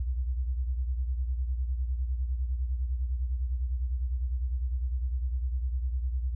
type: beating tone pair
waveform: sine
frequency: 61.74 / 71.64 Hz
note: B1 / D2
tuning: 0 / -42 cents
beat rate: 9.9 Hz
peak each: -27 / -35 dBFS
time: 0-6.35 s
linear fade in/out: 5 ms
effects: tanh soft clip ceiling -20 dBFS